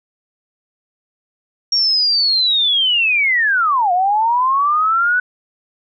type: linear two-way sweep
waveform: sine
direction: down then up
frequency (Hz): 5600 to 698.5 to 1498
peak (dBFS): -12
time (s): 1.72-5.2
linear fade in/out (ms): 5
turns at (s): 3.92
effects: none